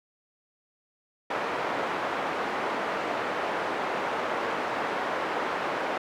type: band-pass noise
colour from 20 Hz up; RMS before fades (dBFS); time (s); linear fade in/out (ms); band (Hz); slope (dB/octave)
pink; -30; 1.3-5.98; 5; 460 to 1600; 12
effects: none